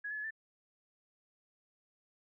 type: tone with pitch steps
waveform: sine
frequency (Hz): 1672 / 1716 / 1703 / 1770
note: G#6 / A6 / G#6 / A6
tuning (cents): +11 / -44 / +43 / +10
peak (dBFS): -37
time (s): 0.04-0.308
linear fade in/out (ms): 10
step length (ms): 67
effects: none